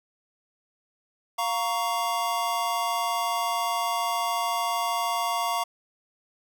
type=chord; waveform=square; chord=Bb minor; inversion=second; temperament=just; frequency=699.2 / 932.3 / 1118.8 Hz; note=F5 / Bb5 / Db6; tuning=+2 / 0 / +16 cents; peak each=-30 dBFS; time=1.38-5.64 s; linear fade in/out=10 ms; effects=none